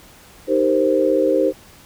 sine chord, C minor seventh, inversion first, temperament equal, 311.1 / 392 / 466.2 / 523.3 Hz, Eb4 / G4 / Bb4 / C5, 0 / 0 / 0 / 0 cents, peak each -20 / -20 / -22 / -17 dBFS, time 0.47-1.53 s, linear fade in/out 50 ms, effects pink hiss -46 dBFS RMS until 1.85 s

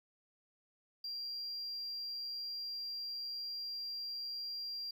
triangle tone, 4757 Hz, D8, 21 cents sharp, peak -37 dBFS, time 1.04-4.91 s, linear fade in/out 5 ms, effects tanh soft clip ceiling -35 dBFS + 12-bit

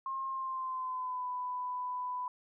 sine tone with pitch glide, 1068 to 996.5 Hz, C6 to B5, +35 to +15 cents, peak -34 dBFS, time 0.06-2.28 s, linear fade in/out 2 ms, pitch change -120 cents, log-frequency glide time 0.28-1.27 s, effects none

